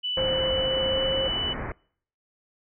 sine tone, 2978 Hz, F#7, 11 cents sharp, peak -26 dBFS, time 0.03-1.54 s, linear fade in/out 20 ms
sine tone with pitch glide, 524 to 531.9 Hz, C5 to C5, +2 to +28 cents, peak -25 dBFS, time 0.17-1.28 s, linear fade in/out 5 ms, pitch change +26 cents, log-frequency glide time 0.67-1.15 s
pink low-pass noise, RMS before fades -33 dBFS, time 0.17-1.72 s, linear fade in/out 2 ms, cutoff 2300 Hz, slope 96 dB/octave
effects noise-tail reverb RT60 0.6 s tail -26 dB re dry

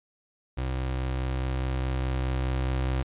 30% pulse tone with level ramp, 64.8 Hz, C2, 16 cents flat, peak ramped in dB -25 to -22 dBFS, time 0.57-3.03 s, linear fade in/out 10 ms, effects resampled to 8000 Hz

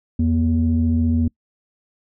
sine tone pair together, 84.53 / 239.1 Hz, E2 / A#3, +44 / +44 cents, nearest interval octave + tritone, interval 1800 cents, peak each -17 dBFS, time 0.19-1.28 s, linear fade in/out 5 ms, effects noise-tail reverb RT60 0.1 s tail -25 dB re dry + tanh soft clip ceiling -9 dBFS

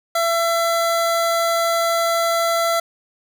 25% pulse tone, 672 Hz, E5, 33 cents sharp, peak -13 dBFS, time 0.15-2.8 s, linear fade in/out 5 ms, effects none

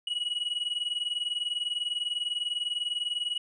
triangle tone pair together, 2903 / 2923 Hz, F#7 / F#7, -34 / -22 cents, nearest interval unison, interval 12 cents, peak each -31 / -30 dBFS, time 0.07-3.38 s, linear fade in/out 5 ms, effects resampled to 24000 Hz

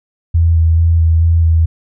sine tone with vibrato, 82.41 Hz, E2, in tune, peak -7 dBFS, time 0.34-1.66 s, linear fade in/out 10 ms, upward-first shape square, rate 2.3 Hz, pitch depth 17 cents each way, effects none

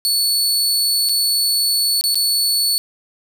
sawtooth tone with dropouts, 4436 Hz, C#8, in tune, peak -12 dBFS, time 0.05-2.78 s, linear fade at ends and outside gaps 0 ms, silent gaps 1.089-1.094 / 2.011-2.039 / 2.145-2.155 s, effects none

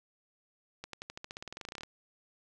accelerating click train, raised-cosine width 0.2 ms, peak -24 dBFS, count 20, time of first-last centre 0.84-1.834 s, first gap 93 ms, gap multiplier 0.93, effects none

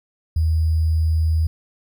sine tone with sample-and-hold, 80 Hz, D#2, 49 cents sharp, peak -15 dBFS, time 0.36-1.47 s, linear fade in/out 5 ms, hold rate 4900 Hz, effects none

